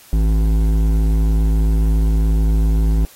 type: tone with hard clipping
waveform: triangle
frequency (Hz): 53.6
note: A1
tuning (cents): -45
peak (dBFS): -14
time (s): 0.13-3.05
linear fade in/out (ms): 0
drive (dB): 15
effects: white hiss -45 dBFS RMS until 3.15 s + AAC 48 kbps